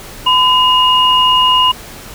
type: tone pair together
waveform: sine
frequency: 1011.2 / 2860 Hz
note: B5 / F7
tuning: +41 / +41 cents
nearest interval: octave + tritone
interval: 1800 cents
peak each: -10 dBFS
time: 0.26-1.72 s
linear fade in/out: 10 ms
effects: pink hiss -32 dBFS RMS until 2.14 s